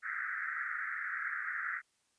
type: band-pass noise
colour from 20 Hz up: white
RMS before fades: -38 dBFS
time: 0.02-1.82 s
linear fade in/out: 50 ms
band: 1300 to 2000 Hz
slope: 96 dB/octave
effects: white hiss -75 dBFS RMS until 2.18 s + resampled to 22050 Hz